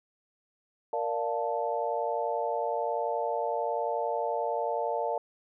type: chord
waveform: sine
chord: Bb major seventh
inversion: none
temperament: equal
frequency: 466.2 / 587.3 / 698.5 / 880 Hz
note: Bb4 / D5 / F5 / A5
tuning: 0 / 0 / 0 / 0 cents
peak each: -33 dBFS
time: 0.93-5.18 s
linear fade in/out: 2 ms
effects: none